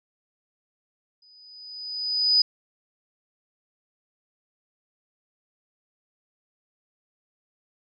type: tone with exponential growth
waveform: sine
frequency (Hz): 4978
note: D#8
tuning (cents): 0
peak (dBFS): -14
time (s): 1.22-2.42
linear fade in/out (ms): 5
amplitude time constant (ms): 260
effects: none